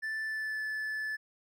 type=tone with pitch glide; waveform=triangle; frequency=1760 to 1737.8 Hz; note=A6 to A6; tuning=0 to -22 cents; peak=-31 dBFS; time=0.02-1.17 s; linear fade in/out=20 ms; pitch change=-22 cents; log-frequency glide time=0.25-0.62 s; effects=none